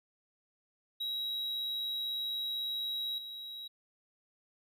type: tone with level steps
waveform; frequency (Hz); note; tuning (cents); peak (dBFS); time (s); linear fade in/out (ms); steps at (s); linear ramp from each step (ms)
triangle; 3854; B7; -43; -32 / -40; 1-3.68; 10; 3.18; 2
effects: none